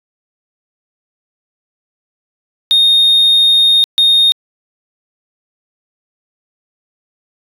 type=tone bursts at uneven times; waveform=sine; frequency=3694 Hz; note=A#7; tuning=16 cents flat; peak=-4 dBFS; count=2; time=2.71-3.84 / 3.98-4.32 s; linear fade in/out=0 ms; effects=tanh soft clip ceiling -5 dBFS